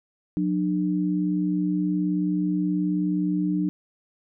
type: tone pair together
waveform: sine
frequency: 181.45 / 300.3 Hz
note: F#3 / D4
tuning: -34 / +39 cents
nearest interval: major sixth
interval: 873 cents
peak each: -24 dBFS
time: 0.37-3.69 s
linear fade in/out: 0 ms
effects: none